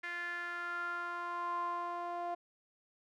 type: tone with band-pass filter sweep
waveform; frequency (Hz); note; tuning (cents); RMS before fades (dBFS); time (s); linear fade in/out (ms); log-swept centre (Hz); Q
sawtooth; 348.1; F4; -6; -39; 0.03-2.35; 10; 1900 to 780; 6.2
effects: none